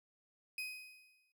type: tone with exponential decay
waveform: 35% pulse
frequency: 2509 Hz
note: D#7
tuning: 14 cents sharp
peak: -36 dBFS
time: 0.58-1.32 s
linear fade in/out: 2 ms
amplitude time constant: 160 ms
effects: noise-tail reverb RT60 0.1 s tail -21 dB re dry